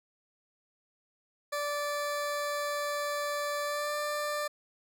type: tone with pitch glide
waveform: 20% pulse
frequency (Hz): 583 to 592.2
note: D5 to D5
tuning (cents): -13 to +14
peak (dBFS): -26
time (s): 1.52-4.48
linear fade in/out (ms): 10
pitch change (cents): +27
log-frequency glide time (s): 3.64-3.95
effects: none